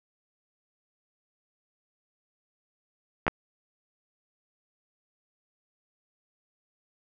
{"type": "clicks", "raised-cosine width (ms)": 0.5, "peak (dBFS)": -9, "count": 2, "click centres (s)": [3.267, 3.28], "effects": []}